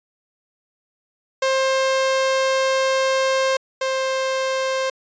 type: tone pair in turn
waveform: sawtooth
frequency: 530 / 527.7 Hz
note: C5 / C5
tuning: +22 / +15 cents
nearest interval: unison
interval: 7 cents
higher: first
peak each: -13 / -16 dBFS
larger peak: first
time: 1.42-3.57 / 3.81-4.9 s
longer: first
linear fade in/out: 5 ms
effects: resampled to 16000 Hz